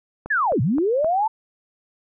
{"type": "click train", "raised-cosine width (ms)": 1, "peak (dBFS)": -18, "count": 4, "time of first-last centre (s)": [0.26, 1.045], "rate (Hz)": 3.82}
{"type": "linear two-way sweep", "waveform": "sine", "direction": "down then up", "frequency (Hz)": [1800, 103.83, 903], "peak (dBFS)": -17, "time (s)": [0.3, 1.28], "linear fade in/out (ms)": 10, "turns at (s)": 0.61}
{"effects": []}